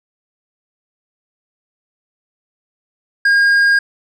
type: tone with tanh clipping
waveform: sine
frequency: 1622 Hz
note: G#6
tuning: 41 cents flat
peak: -10 dBFS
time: 3.25-3.79 s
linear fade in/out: 5 ms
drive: 6 dB
effects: none